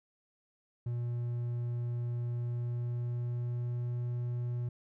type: tone with pitch glide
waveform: triangle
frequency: 120 to 121.25 Hz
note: B2 to B2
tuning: -49 to -31 cents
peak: -30 dBFS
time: 0.86-4.69 s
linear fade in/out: 5 ms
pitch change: +18 cents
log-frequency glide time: 2.34-3.97 s
effects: none